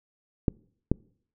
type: clicks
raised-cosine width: 3 ms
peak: -9 dBFS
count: 2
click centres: 0.482 / 0.916 s
effects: noise-tail reverb RT60 0.6 s tail -26 dB re dry